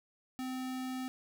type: tone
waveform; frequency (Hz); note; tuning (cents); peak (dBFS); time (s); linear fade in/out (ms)
square; 257.6; C4; -27; -37; 0.39-1.08; 0
effects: none